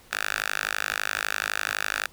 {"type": "tone with high-pass filter", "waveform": "5% pulse", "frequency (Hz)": 51.9, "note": "G#1", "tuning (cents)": 0, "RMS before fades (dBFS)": -29, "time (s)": [0.11, 2.07], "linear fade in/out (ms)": 10, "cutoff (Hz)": 1500, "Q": 1.8, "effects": ["pink hiss -54 dBFS RMS until 2.12 s"]}